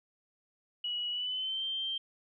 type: tone with pitch glide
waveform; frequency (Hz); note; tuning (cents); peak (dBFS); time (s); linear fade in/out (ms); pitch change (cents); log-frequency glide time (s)
sine; 2923 to 3151; F#7 to G7; -22 to +8; -32; 0.84-1.98; 5; +130; 1.1-1.65
effects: none